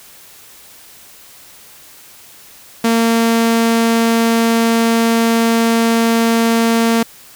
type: tone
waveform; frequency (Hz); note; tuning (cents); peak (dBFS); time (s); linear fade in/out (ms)
sawtooth; 229.1; A#3; -30; -7; 2.84-7.03; 5
effects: white hiss -41 dBFS RMS until 7.35 s